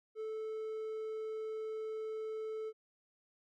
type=tone; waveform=triangle; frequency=437.5 Hz; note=A4; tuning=10 cents flat; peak=-36 dBFS; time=0.15-2.73 s; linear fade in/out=50 ms; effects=none